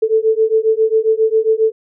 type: beating tone pair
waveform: sine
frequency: 437.9 / 445.3 Hz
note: A4 / A4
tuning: -8 / +21 cents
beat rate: 7.4 Hz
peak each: -14 dBFS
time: 0.02-1.72 s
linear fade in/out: 10 ms
effects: none